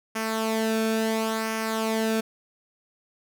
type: tone with flanger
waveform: sawtooth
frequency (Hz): 221.8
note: A3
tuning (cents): +14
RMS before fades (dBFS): -26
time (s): 0.15-2.21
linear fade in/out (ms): 10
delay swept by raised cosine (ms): 0.25 to 1.01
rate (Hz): 0.72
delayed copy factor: -0.6
effects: none